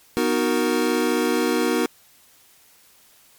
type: chord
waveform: square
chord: B major seventh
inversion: none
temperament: equal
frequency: 246.9 / 311.1 / 370 / 466.2 Hz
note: B3 / D#4 / F#4 / A#4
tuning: 0 / 0 / 0 / 0 cents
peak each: -25 dBFS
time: 0.17-1.86 s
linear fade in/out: 0 ms
effects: white hiss -54 dBFS RMS until 3.38 s + MP3 96 kbps